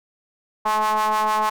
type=ring-modulated tone; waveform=square; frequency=107.7 Hz; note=A2; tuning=37 cents flat; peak=-16 dBFS; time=0.65-1.5 s; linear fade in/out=10 ms; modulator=966 Hz; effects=none